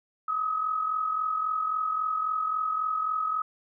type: tone pair together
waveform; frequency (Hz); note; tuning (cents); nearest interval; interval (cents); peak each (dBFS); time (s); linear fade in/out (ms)
sine; 1231 / 1274.7; D#6 / D#6; -19 / +41; minor second; 60; -34 / -26; 0.28-3.42; 5
effects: none